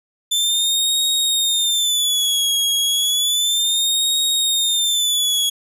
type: tone with vibrato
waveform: sawtooth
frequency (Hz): 3520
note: A7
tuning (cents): 0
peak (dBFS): -13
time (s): 0.31-5.5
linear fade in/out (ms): 10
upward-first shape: sine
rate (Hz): 0.32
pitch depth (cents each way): 110
effects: resampled to 32000 Hz